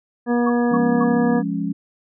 harmonic tone, 240 Hz, B3, 49 cents flat, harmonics 1 / 2 / 3 / 4 / 5 / 7, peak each -17 / -22 / -27 / -31 / -34 / -31 dBFS, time 0.26-1.43 s, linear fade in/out 50 ms
sine tone bursts, 1126 Hz, C#6, 27 cents sharp, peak -21 dBFS, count 3, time 0.46-1.043 s, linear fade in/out 10 ms, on 41 ms, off 230 ms
sine chord, Db major, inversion first, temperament equal, 174.61 / 207.7 / 277.2 Hz, F3 / Ab3 / Db4, 0 / 0 / 0 cents, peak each -25 dBFS, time 0.71-1.73 s, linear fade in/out 10 ms
effects none

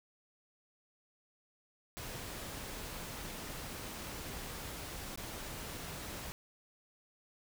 pink noise with dropouts, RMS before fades -44 dBFS, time 1.97-6.32 s, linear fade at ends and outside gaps 0 ms, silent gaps 5.158-5.175 s, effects none

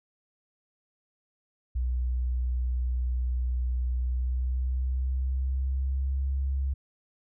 sine tone with pitch glide, 61.9 to 67.5 Hz, B1 to C#2, +5 to -45 cents, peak -25 dBFS, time 1.75-6.74 s, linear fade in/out 10 ms, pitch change +150 cents, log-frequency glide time 3.96-6.26 s, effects none

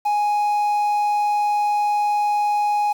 triangle tone with quantisation, 830.6 Hz, G#5, in tune, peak -15 dBFS, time 0.05-2.93 s, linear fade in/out 10 ms, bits 7, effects none

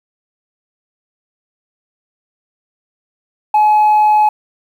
sine tone, 849 Hz, G#5, 38 cents sharp, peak -5 dBFS, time 3.54-4.29 s, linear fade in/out 5 ms, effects tanh soft clip ceiling -6 dBFS + 7-bit

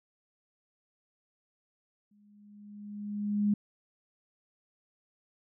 sine tone with exponential growth, 206.4 Hz, G#3, 10 cents flat, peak -22 dBFS, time 2.11-3.54 s, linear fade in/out 5 ms, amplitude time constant 310 ms, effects none

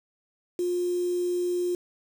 sine tone with quantisation, 355.1 Hz, F4, 29 cents sharp, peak -24 dBFS, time 0.59-1.75 s, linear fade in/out 2 ms, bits 7, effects none

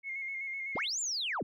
sine tone with vibrato, 2155 Hz, C#7, 49 cents flat, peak -35 dBFS, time 0.03-0.88 s, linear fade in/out 50 ms, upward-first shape square, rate 7.9 Hz, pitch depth 31 cents each way
sine linear two-way sweep, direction up then down, 65.41 to 7459 to 86.1 Hz, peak -31 dBFS, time 0.75-1.43 s, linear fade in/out 5 ms, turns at 1 s
effects tanh soft clip ceiling -25 dBFS

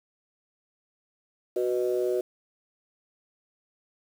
sine chord, B major, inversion second, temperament just, 370.4 / 493.9 / 617.4 Hz, F#4 / B4 / D#5, +2 / 0 / -14 cents, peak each -25 / -29 / -31 dBFS, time 1.56-2.21 s, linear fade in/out 5 ms, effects tanh soft clip ceiling -15 dBFS + 8-bit

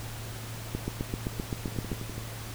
two click trains, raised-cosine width 3 ms, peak -24 / -17 dBFS, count 7 / 10, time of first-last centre 1.68-2.18 / 0.75-1.917 s, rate 12 / 7.71 Hz, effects added 112 Hz sine -39 dBFS peak until 2.54 s + pink hiss -42 dBFS RMS until 2.54 s

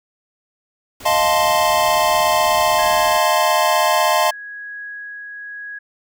pink noise, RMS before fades -36 dBFS, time 1-3.18 s, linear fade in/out 5 ms
square chord, F dominant seventh, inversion third, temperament equal with one note detuned, 622.3 / 698.5 / 877.5 / 1046.5 Hz, Eb5 / F5 / A5 / C6, 0 / 0 / -5 / 0 cents, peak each -20 dBFS, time 1.05-4.31 s, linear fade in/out 10 ms
sine tone with tremolo, 1661.2 Hz, G#6, in tune, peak -28 dBFS, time 2.78-5.79 s, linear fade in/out 10 ms, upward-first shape triangle, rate 1.1 Hz, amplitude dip 25%
effects none

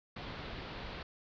pink low-pass noise, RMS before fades -44 dBFS, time 0.16-1.03 s, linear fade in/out 5 ms, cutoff 4500 Hz, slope 48 dB/octave, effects none

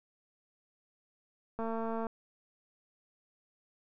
click train, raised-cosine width 1 ms, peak -24 dBFS, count 109, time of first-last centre 1.59-2.068 s, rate 226 Hz, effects none

